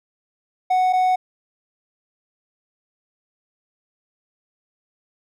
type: tone pair in turn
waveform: triangle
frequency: 740 / 740 Hz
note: F#5 / F#5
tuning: 0 / 0 cents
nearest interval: unison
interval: 0 cents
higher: neither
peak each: -13 dBFS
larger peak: neither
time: 0.7-0.93 / 0.93-1.16 s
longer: neither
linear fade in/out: 10 ms
effects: none